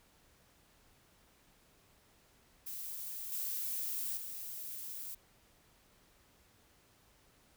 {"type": "noise with level steps", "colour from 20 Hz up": "violet", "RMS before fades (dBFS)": [-43, -38, -44], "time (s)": [2.66, 5.15], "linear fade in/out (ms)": 10, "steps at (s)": [3.32, 4.17], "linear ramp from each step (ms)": 2, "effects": ["pink hiss -67 dBFS RMS until 7.56 s"]}